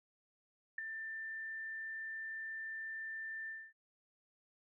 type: tone with ADSR envelope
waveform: sine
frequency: 1783 Hz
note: A6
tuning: 22 cents sharp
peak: -33 dBFS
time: 0.78-3.73 s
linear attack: 5 ms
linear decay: 6 ms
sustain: -8 dB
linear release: 250 ms
effects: none